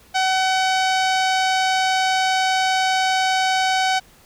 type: tone with low-pass filter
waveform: sawtooth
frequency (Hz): 755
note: F#5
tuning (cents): +35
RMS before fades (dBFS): -19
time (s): 0.14-4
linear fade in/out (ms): 20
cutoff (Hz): 5400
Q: 1.3
effects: pink hiss -51 dBFS RMS until 4.25 s